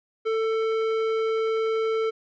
sine tone with tanh clipping, 444.7 Hz, A4, 18 cents sharp, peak -24 dBFS, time 0.25-2.11 s, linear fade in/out 20 ms, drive 14 dB, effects none

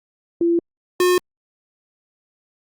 sine / square tone pair in turn, 340 / 360 Hz, F4 / F#4, -46 / -47 cents, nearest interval minor second, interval 99 cents, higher second, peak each -14 dBFS, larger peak neither, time 0.41-0.59 / 1-1.18 s, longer neither, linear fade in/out 2 ms, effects Opus 32 kbps

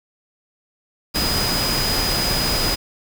sine tone in noise, 4966 Hz, D#8, 4 cents flat, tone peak -22 dBFS, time 1.14-2.76 s, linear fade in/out 20 ms, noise pink, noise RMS -22 dBFS, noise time 1.14-2.76 s, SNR -3 dB, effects none

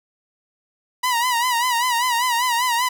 sawtooth tone with vibrato, 970 Hz, B5, 31 cents flat, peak -14 dBFS, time 1.03-2.89 s, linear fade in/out 10 ms, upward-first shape sine, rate 5.1 Hz, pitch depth 86 cents each way, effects none

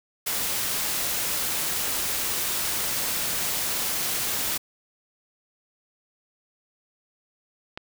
white noise, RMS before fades -27 dBFS, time 0.26-4.58 s, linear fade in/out 10 ms
click, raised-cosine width 0.3 ms, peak -18 dBFS, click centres 7.775 s
effects none

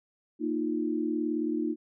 sine chord, Bb suspended fourth, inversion none, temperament just, 233.1 / 310.8 / 349.6 Hz, Bb3 / Eb4 / F4, 0 / -2 / +2 cents, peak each -33 / -29 / -33 dBFS, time 0.39-1.76 s, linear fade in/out 50 ms, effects none

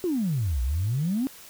sine exponential two-way sweep, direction down then up, 381.3 to 58.27 to 278.9 Hz, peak -22 dBFS, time 0.04-1.27 s, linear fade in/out 0 ms, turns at 0.62 s, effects tanh soft clip ceiling -18 dBFS + white hiss -47 dBFS RMS until 1.49 s

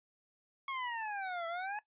25% pulse exponential two-way sweep, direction down then up, 1102 to 659.3 to 856 Hz, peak -33 dBFS, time 0.68-1.79 s, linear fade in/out 2 ms, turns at 1.47 s, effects noise-tail reverb RT60 0.1 s tail -17 dB re dry + resampled to 8000 Hz

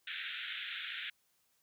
white band-pass noise, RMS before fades -42 dBFS, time 0.07-1.1 s, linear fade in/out 5 ms, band 1400 to 3700 Hz, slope 96 dB/octave, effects white hiss -75 dBFS RMS until 1.62 s

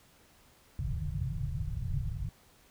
white low-pass noise, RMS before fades -34 dBFS, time 0.79-2.29 s, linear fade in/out 2 ms, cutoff 160 Hz, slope 96 dB/octave, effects pink hiss -62 dBFS RMS until 2.7 s

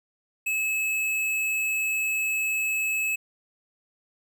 sine tone with hard clipping, 2591 Hz, E7, 30 cents flat, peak -25 dBFS, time 0.46-3.16 s, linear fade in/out 10 ms, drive 15 dB, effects none

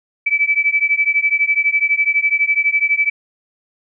sine beating tone pair, 2300 / 2312 Hz, D7 / D7, -37 / -28 cents, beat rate 12 Hz, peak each -16 dBFS, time 0.26-3.1 s, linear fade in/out 10 ms, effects none

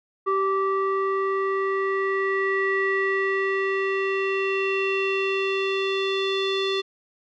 square tone with low-pass filter sweep, 388.4 Hz, G4, 16 cents flat, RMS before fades -24 dBFS, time 0.26-6.82 s, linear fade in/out 20 ms, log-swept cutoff 1300 to 3700 Hz, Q 5, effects none

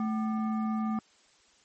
sine tone with frequency modulation, 218.7 Hz, A3, 10 cents flat, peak -27 dBFS, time 0-0.99 s, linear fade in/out 2 ms, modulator 982 Hz, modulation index 0.52, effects white hiss -63 dBFS RMS until 1.64 s + MP3 32 kbps

